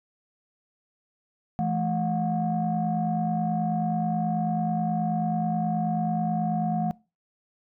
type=tone cluster; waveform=sine; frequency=166.7 / 216 / 723 Hz; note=E3 / A3 / F#5; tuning=+20 / -32 / -40 cents; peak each=-27 dBFS; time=1.59-6.91 s; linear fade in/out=0 ms; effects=noise-tail reverb RT60 0.3 s tail -23 dB re dry + tanh soft clip ceiling -16 dBFS